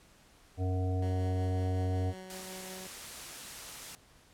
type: harmonic tone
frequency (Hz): 92.5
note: F#2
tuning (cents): 0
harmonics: 1 / 3 / 5 / 7 / 8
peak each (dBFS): -29 / -39 / -41 / -45 / -44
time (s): 0.57-2.14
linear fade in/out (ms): 50
type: tone with tremolo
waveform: 15% pulse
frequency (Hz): 186.9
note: F#3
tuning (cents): +18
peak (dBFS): -37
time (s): 1.02-2.87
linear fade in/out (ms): 2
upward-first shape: sine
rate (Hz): 5.4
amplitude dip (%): 25
type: noise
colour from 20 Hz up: white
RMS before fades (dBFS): -44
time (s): 2.3-3.95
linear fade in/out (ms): 0
effects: pink hiss -61 dBFS RMS until 4.33 s + low-pass 11000 Hz 12 dB/octave